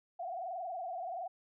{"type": "tone with frequency modulation", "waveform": "sine", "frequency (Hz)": 714, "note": "F5", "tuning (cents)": 38, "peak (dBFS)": -37, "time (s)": [0.19, 1.28], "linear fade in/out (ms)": 10, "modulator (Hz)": 21.3, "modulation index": 2.2, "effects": []}